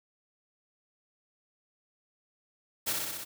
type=noise with echo; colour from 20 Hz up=white; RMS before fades=-30 dBFS; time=2.86-2.94 s; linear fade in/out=20 ms; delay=62 ms; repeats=5; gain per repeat=-2 dB; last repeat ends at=3.25 s; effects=none